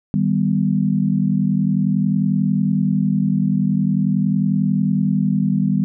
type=chord; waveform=sine; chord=Eb augmented; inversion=none; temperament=equal; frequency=155.56 / 196 / 246.9 Hz; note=Eb3 / G3 / B3; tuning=0 / 0 / 0 cents; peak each=-20 / -17 / -22 dBFS; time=0.14-5.84 s; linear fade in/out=0 ms; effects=none